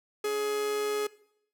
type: tone with amplitude modulation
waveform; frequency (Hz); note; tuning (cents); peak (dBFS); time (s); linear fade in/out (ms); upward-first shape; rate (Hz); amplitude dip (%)
45% pulse; 420; G#4; +19; -26; 0.24-1.07; 5; sine; 138; 30
effects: noise-tail reverb RT60 0.7 s tail -20 dB re dry